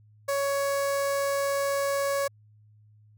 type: tone with notch filter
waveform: sawtooth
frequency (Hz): 558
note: C#5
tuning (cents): +11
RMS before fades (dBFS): -27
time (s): 0.28-2.28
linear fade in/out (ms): 10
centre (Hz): 3100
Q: 1.2
effects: added 106 Hz sine -54 dBFS peak until 3.17 s